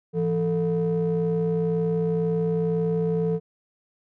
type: ring-modulated tone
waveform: triangle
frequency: 137.5 Hz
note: C#3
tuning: 14 cents flat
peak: -16 dBFS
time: 0.13-3.4 s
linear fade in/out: 50 ms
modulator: 306 Hz
effects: none